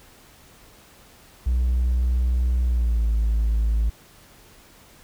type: tone with pitch glide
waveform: triangle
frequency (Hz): 61.74 to 55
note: B1 to A1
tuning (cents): 0 to 0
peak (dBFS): -15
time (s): 1.46-3.9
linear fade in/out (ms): 10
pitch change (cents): -200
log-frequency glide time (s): 2.63-3.1
effects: tanh soft clip ceiling -13 dBFS + pink hiss -51 dBFS RMS until 5.03 s